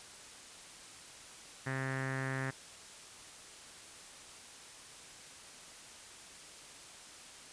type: tone with low-pass filter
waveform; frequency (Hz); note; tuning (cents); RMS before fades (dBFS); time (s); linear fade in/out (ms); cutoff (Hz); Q
sawtooth; 133; C3; +29; -37; 1.66-2.51; 10; 1800; 5.8
effects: white hiss -52 dBFS RMS until 7.52 s + resampled to 22050 Hz